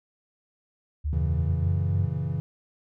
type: linear sweep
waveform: sine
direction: up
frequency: 73.4 to 98 Hz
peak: -24 dBFS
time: 1.04-2.07 s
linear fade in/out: 20 ms
type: chord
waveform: triangle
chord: F# dominant seventh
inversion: none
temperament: equal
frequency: 92.5 / 116.54 / 138.59 / 164.81 Hz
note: F#2 / A#2 / C#3 / E3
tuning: 0 / 0 / 0 / 0 cents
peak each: -31 / -33 / -27 / -30 dBFS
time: 1.13-2.4 s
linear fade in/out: 0 ms
effects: none